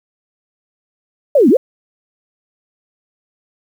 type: linear two-way sweep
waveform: sine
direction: down then up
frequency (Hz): 618 to 210.2 to 571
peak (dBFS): -6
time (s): 1.35-1.57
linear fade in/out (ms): 5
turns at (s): 1.49
effects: 7-bit